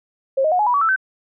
sine tone with pitch steps, 537 / 624 / 725.1 / 842.6 / 979.2 / 1137.9 / 1322.2 / 1536.5 Hz, C5 / D#5 / F#5 / G#5 / B5 / C#6 / E6 / G6, +45 / +5 / -35 / +25 / -15 / +45 / +5 / -35 cents, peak -14 dBFS, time 0.37-0.962 s, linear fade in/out 10 ms, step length 74 ms, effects none

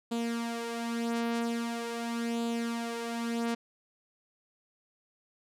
sawtooth tone with flanger, 233.1 Hz, A#3, in tune, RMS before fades -33 dBFS, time 0.11-3.55 s, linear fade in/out 10 ms, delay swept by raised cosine 0.26 to 4.36 ms, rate 0.43 Hz, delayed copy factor +0.6, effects low-pass 11000 Hz 12 dB/octave

